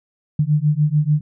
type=beating tone pair; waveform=sine; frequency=146.83 / 153.63 Hz; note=D3 / D#3; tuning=0 / -22 cents; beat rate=6.8 Hz; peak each=-17 dBFS; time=0.39-1.21 s; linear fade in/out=5 ms; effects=none